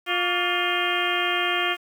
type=harmonic tone with a mistuned harmonic; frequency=353.1 Hz; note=F4; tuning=19 cents sharp; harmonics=1 / 2 / 3 / 4 / 5 / 6 / 7 / 8 / 9; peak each=-30 / -30 / -30 / -30 / -30 / -30 / -30 / -30 / -30 dBFS; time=0.06-1.77 s; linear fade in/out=50 ms; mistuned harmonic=3; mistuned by=+130 cents; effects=8-bit